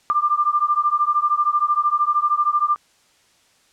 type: beating tone pair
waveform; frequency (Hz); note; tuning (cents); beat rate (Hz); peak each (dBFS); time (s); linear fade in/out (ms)
sine; 1186 / 1199; D6 / D6; +17 / +36; 13; -19; 0.1-2.76; 0
effects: white hiss -58 dBFS RMS until 3.72 s + low-pass 8000 Hz 12 dB/octave